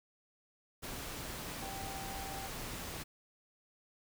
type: tone in noise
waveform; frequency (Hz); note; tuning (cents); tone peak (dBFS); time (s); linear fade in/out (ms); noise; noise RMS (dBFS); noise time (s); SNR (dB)
sine; 780; G5; -9; -45; 1.61-2.48; 20; pink; -43; 0.82-3.04; -5
effects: none